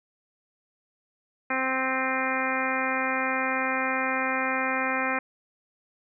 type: harmonic tone with a mistuned harmonic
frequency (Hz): 261.6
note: C4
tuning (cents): 0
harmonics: 1 / 2 / 3 / 4 / 5 / 6 / 7 / 8 / 9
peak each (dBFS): -33 / -33 / -33 / -33 / -33 / -33 / -33 / -33 / -33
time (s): 1.5-5.19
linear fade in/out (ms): 5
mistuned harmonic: 9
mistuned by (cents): +43
effects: none